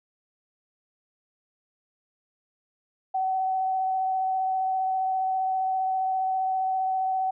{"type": "tone with vibrato", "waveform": "sine", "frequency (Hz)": 757, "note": "F#5", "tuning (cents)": 39, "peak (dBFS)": -23, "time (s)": [3.14, 7.31], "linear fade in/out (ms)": 10, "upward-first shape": "triangle", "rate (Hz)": 15, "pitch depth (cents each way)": 14, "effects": []}